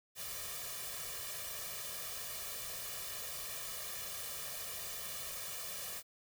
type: noise with comb filter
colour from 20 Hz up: white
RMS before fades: -43 dBFS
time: 0.15-6.03 s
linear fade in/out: 50 ms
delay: 1.7 ms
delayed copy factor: +0.85
effects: none